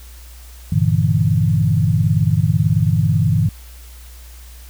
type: chord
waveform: sine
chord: E half-diminished seventh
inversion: first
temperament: equal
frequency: 98 / 116.54 / 146.83 / 164.81 Hz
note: G2 / Bb2 / D3 / E3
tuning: 0 / 0 / 0 / 0 cents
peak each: -18 dBFS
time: 0.72-3.49 s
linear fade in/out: 5 ms
effects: added 60 Hz sine -36 dBFS peak until 4.69 s + white hiss -45 dBFS RMS until 4.69 s